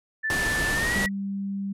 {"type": "tone with pitch glide", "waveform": "sine", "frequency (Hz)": [1760, 1930.4], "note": ["A6", "B6"], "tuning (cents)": [0, -40], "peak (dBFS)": -24, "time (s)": [0.23, 1.09], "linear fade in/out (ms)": 20, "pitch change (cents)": 160, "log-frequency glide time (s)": [0.73, 0.94]}
{"type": "low-pass noise", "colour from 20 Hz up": "pink", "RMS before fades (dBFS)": -29, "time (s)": [0.3, 1.06], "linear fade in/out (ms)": 0, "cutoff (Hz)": 12000, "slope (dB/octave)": 48}
{"type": "tone", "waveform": "sine", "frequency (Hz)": 197.4, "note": "G3", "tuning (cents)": 12, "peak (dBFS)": -27, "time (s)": [0.95, 1.73], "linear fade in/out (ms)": 10}
{"effects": []}